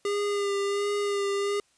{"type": "tone with vibrato", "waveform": "square", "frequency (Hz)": 404.2, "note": "G#4", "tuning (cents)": -47, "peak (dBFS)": -26, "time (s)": [0.05, 1.6], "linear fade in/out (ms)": 2, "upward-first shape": "sine", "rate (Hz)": 1.4, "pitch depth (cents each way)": 23, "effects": ["white hiss -66 dBFS RMS until 1.77 s", "resampled to 22050 Hz"]}